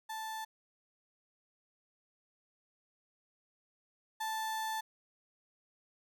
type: tone pair in turn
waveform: 35% pulse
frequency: 880 / 880 Hz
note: A5 / A5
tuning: 0 / 0 cents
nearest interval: unison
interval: 0 cents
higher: neither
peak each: -37 / -33 dBFS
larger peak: second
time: 0.09-0.45 / 4.2-4.81 s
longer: second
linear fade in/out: 10 ms
effects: none